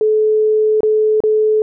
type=tone with dropouts; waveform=sine; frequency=431.1 Hz; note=A4; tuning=35 cents flat; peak=-10 dBFS; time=0.01-1.62 s; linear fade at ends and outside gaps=1 ms; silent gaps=0.806-0.832 / 1.204-1.237 s; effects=none